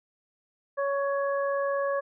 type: harmonic tone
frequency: 558 Hz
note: C#5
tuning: 11 cents sharp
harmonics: 1 / 2 / 3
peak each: -26 / -32 / -36 dBFS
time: 0.77-2.01 s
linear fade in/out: 20 ms
effects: none